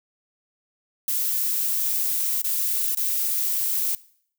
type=noise with dropouts; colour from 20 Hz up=violet; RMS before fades=-24 dBFS; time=1.08-3.95 s; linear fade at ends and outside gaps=2 ms; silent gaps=2.418-2.443 / 2.949-2.971 s; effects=noise-tail reverb RT60 0.6 s tail -20 dB re dry